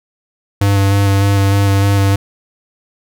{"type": "tone with vibrato", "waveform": "square", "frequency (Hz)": 99.2, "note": "G2", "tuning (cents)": 21, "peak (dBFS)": -10, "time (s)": [0.61, 2.16], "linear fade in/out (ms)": 5, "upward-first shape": "square", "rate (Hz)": 3.3, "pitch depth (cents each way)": 13, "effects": []}